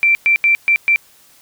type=tone bursts at uneven times; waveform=sine; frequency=2349 Hz; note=D7; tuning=in tune; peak=-9 dBFS; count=5; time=0.03-0.15 / 0.26-0.36 / 0.44-0.55 / 0.68-0.76 / 0.88-0.96 s; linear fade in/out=0 ms; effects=white hiss -49 dBFS RMS until 1.41 s